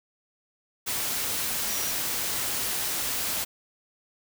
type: tone in noise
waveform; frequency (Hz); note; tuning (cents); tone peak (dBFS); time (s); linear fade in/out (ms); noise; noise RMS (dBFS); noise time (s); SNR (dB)
sine; 5780; F#8; -41; -35; 1.68-1.92; 20; white; -29; 0.86-3.45; -9
effects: none